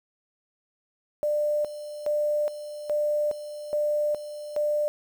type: tone with tremolo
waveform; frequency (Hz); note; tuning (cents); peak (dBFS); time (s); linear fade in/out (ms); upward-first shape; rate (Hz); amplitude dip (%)
sine; 595; D5; +22; -22; 1.23-4.88; 0; square; 1.2; 75
effects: 8-bit